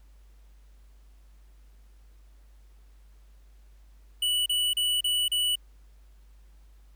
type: tone bursts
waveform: square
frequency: 2956 Hz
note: F#7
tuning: 2 cents flat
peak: -24 dBFS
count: 5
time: 4.22-5.556 s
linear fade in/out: 5 ms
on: 240 ms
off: 34 ms
effects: added 50 Hz sine -51 dBFS peak until 6.95 s + pink hiss -68 dBFS RMS until 6.95 s